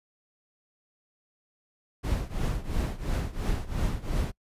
brown noise with tremolo, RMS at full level -25 dBFS, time 2.03-4.32 s, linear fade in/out 20 ms, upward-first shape triangle, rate 2.9 Hz, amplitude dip 90%, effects noise-tail reverb RT60 0.1 s tail -25 dB re dry + resampled to 32000 Hz

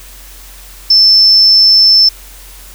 sine tone, 5300 Hz, E8, 9 cents sharp, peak -3 dBFS, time 0.9-2.09 s, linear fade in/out 5 ms, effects added 45 Hz sine -34 dBFS peak until 2.74 s + white hiss -36 dBFS RMS until 2.74 s

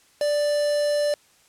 triangle tone with quantisation, 587.3 Hz, D5, in tune, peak -18 dBFS, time 0.21-1.14 s, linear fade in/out 2 ms, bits 5, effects white hiss -58 dBFS RMS until 1.48 s + low-pass 10000 Hz 12 dB/octave

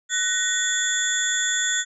sine tone cluster, 1494 / 1873 / 3454 / 6800 / 7310 Hz, F#6 / A#6 / A7 / G#8 / A#8, +16 / +8 / -33 / +40 / -35 cents, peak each -27 dBFS, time 0.09-1.85 s, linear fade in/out 50 ms, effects none

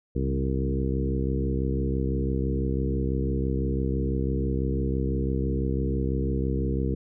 harmonic tone with a mistuned harmonic, 66 Hz, C2, 16 cents sharp, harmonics 1 / 2 / 3 / 4 / 5 / 6 / 7, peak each -27 / -30 / -32 / -33 / -34 / -35 / -35 dBFS, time 0.15-6.95 s, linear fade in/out 10 ms, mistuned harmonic 2, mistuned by +35 cents, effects none

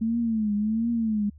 sine tone with vibrato, 220 Hz, A3, in tune, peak -22 dBFS, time 0.01-1.3 s, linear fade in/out 10 ms, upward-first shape triangle, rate 1.4 Hz, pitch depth 130 cents each way, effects added 75 Hz sine -46 dBFS peak until 1.38 s

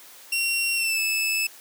sawtooth tone with pitch glide, 2739 to 2617 Hz, F7 to E7, -34 to -13 cents, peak -19 dBFS, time 0.32-1.47 s, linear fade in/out 5 ms, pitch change -79 cents, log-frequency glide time 0.75-0.99 s, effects white hiss -47 dBFS RMS until 1.6 s + high-pass 300 Hz 12 dB/octave

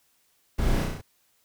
brown noise with echo, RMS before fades -26 dBFS, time 0.58-0.85 s, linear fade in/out 10 ms, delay 33 ms, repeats 5, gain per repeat -2 dB, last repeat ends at 1.015 s, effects white hiss -67 dBFS RMS until 1.44 s

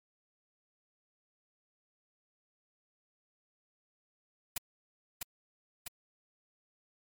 white noise with echo, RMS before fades -34 dBFS, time 4.56-4.58 s, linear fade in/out 5 ms, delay 650 ms, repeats 2, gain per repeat -3 dB, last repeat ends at 5.88 s, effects MP3 96 kbps

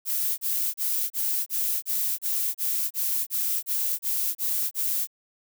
violet noise bursts, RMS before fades -26 dBFS, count 14, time 0.05-5.073 s, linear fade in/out 50 ms, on 330 ms, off 31 ms, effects none

